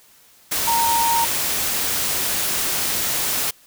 sine tone in noise, 926 Hz, A#5, 12 cents flat, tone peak -17 dBFS, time 0.67-1.25 s, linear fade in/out 10 ms, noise white, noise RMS -22 dBFS, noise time 0.51-3.51 s, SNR +2 dB, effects white hiss -52 dBFS RMS until 3.66 s

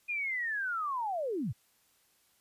sine linear sweep, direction down, 2471 to 85.3 Hz, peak -31 dBFS, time 0.08-1.53 s, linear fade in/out 20 ms, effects white hiss -69 dBFS RMS until 2.4 s + resampled to 32000 Hz

